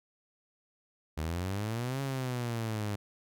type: exponential two-way sweep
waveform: sawtooth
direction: up then down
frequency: 75.5 to 138.59 to 101.3 Hz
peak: -28 dBFS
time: 1.17-2.96 s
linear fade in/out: 10 ms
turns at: 2.01 s
effects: none